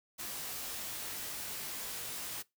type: noise with comb filter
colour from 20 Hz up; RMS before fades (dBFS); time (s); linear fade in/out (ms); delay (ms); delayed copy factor
white; -41; 0.18-2.43; 20; 19; +0.65
effects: noise-tail reverb RT60 0.2 s tail -22 dB re dry